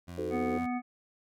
20% pulse tone with vibrato, 87.31 Hz, F2, in tune, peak -36 dBFS, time 0.07-0.67 s, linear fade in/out 20 ms, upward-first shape triangle, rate 8.9 Hz, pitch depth 10 cents each way
sine chord, D# diminished seventh, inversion none, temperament equal with one note detuned, 311.1 / 370 / 440 / 515.2 Hz, D#4 / F#4 / A4 / C5, 0 / 0 / 0 / -27 cents, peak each -39 / -37 / -35 / -39 dBFS, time 0.18-0.58 s, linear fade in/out 2 ms
harmonic tone, 246.9 Hz, B3, in tune, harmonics 1 / 3 / 5 / 7 / 9, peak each -31 / -36 / -43 / -52 / -43 dBFS, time 0.3-0.82 s, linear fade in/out 50 ms
effects none

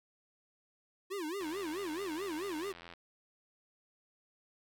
square tone with vibrato, 350.7 Hz, F4, 7 cents sharp, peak -37 dBFS, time 1.1-2.73 s, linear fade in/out 20 ms, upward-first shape sine, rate 4.6 Hz, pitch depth 260 cents each way
click train, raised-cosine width 0.3 ms, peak -33 dBFS, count 132, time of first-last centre 1.41-2.937 s, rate 85.8 Hz
effects none

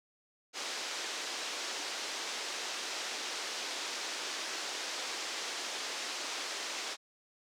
white band-pass noise, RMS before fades -39 dBFS, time 0.53-6.97 s, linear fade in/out 50 ms, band 300 to 6300 Hz, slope 24 dB/octave, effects none

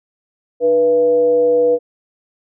sine tone with frequency modulation, 488.2 Hz, B4, 20 cents flat, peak -10 dBFS, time 0.6-1.79 s, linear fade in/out 50 ms, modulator 185 Hz, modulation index 0.36, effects none

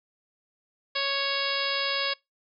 harmonic tone, 554.4 Hz, C#5, in tune, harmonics 1 / 2 / 3 / 4 / 5 / 6 / 7 / 8 / 9, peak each -34 / -34 / -34 / -34 / -34 / -34 / -34 / -34 / -34 dBFS, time 0.95-2.14 s, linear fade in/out 10 ms, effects noise-tail reverb RT60 0.2 s tail -25 dB re dry

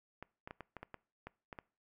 clicks, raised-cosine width 0.5 ms, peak -30 dBFS, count 10, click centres 0.226 / 0.475 / 0.509 / 0.607 / 0.767 / 0.83 / 0.943 / 1.27 / 1.528 / 1.588 s, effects noise-tail reverb RT60 0.4 s tail -23 dB re dry

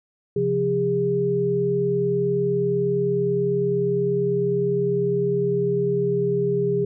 sine tone cluster, 134.7 / 174.6 / 405.8 Hz, C#3 / F3 / G#4, -49 / 0 / -40 cents, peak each -27 / -27 / -20 dBFS, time 0.36-6.85 s, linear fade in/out 5 ms, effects none

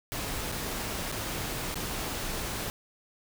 pink noise with dropouts, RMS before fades -34 dBFS, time 0.12-2.7 s, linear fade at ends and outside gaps 0 ms, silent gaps 0.517-0.522 / 1.116-1.123 / 1.743-1.756 s, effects none

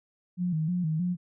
sine tone with vibrato, 167.6 Hz, E3, 29 cents sharp, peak -25 dBFS, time 0.37-1.17 s, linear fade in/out 50 ms, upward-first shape square, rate 3.2 Hz, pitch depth 110 cents each way, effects none

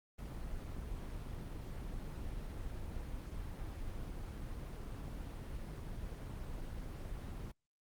brown noise, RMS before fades -43 dBFS, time 0.18-7.52 s, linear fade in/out 10 ms, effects Opus 24 kbps

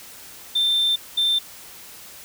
sine tone bursts at uneven times, 3573 Hz, A7, 26 cents sharp, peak -15 dBFS, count 2, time 0.55-0.96 / 1.17-1.39 s, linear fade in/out 10 ms, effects tanh soft clip ceiling -15 dBFS + white hiss -42 dBFS RMS until 2.24 s

